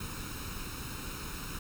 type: noise with comb filter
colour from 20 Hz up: pink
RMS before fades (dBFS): -40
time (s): 0-1.59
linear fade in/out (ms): 5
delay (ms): 0.75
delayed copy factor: +0.7
effects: none